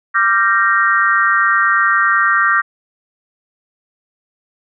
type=chord; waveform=sine; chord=G minor seventh; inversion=second; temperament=equal with one note detuned; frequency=1174.7 / 1377.7 / 1568 / 1864.7 Hz; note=D6 / F6 / G6 / Bb6; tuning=0 / -24 / 0 / 0 cents; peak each=-16 dBFS; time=0.14-2.62 s; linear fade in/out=20 ms; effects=none